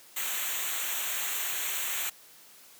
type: noise with comb filter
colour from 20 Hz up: white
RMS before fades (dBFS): -32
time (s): 0.16-2.1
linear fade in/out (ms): 10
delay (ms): 0.2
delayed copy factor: -0.85
effects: white hiss -54 dBFS RMS until 2.79 s + high-pass 150 Hz 12 dB/octave